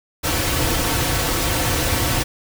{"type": "noise with comb filter", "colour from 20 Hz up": "pink", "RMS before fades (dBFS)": -20, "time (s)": [0.23, 2.24], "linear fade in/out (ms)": 20, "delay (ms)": 4.9, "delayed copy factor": -0.6, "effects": []}